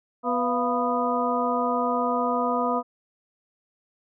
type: harmonic tone with a mistuned harmonic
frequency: 246.9 Hz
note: B3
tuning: in tune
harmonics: 1 / 2 / 3 / 4 / 5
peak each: -28 / -28 / -28 / -28 / -28 dBFS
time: 0.23-2.83 s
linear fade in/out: 50 ms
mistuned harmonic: 3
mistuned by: -110 cents
effects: none